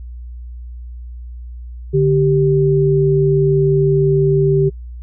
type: tone pair together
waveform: sine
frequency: 146.1 / 389.6 Hz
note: D3 / G4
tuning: -9 / -11 cents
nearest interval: octave + perfect fourth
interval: 1698 cents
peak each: -13 dBFS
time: 1.93-4.7 s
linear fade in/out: 20 ms
effects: noise-tail reverb RT60 0.1 s tail -25 dB re dry + added 60 Hz sine -28 dBFS peak until 5.02 s